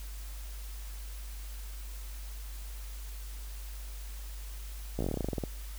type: slowing click train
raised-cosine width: 2 ms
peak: -19 dBFS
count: 15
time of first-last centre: 4.99-5.438 s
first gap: 16 ms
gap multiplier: 1.1
effects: added 50 Hz sine -39 dBFS peak until 5.78 s + white hiss -51 dBFS RMS until 5.78 s